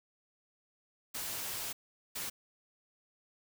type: noise bursts at uneven times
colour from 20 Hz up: white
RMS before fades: -39 dBFS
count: 2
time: 1.14-1.73 / 2.15-2.3 s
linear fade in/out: 10 ms
effects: none